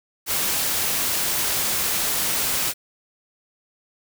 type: noise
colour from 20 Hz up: white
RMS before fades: -23 dBFS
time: 0.26-2.74 s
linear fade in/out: 50 ms
effects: none